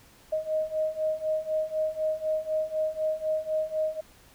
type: beating tone pair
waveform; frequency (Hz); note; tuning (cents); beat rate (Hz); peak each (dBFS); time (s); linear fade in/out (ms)
sine; 622.3 / 626.3; D#5 / D#5; 0 / +11; 4; -30 / -28; 0.32-4.01; 10
effects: pink hiss -56 dBFS RMS until 4.34 s